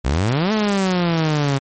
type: exponential two-way sweep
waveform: sawtooth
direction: up then down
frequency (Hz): 59 to 220 to 134.8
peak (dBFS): -12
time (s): 0.04-1.59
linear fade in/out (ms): 20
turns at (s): 0.52
effects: MP3 32 kbps